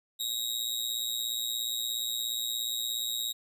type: tone with amplitude modulation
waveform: sawtooth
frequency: 3782 Hz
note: A#7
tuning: 24 cents sharp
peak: -24 dBFS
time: 0.19-3.33 s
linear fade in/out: 20 ms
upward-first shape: sine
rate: 117 Hz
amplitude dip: 80%
effects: none